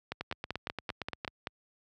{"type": "two click trains", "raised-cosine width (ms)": 0.3, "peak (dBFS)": [-19, -18], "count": [10, 8], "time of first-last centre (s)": [[0.21, 1.248], [0.12, 1.471]], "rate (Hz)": [8.67, 5.18], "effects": ["high-pass 60 Hz 12 dB/octave"]}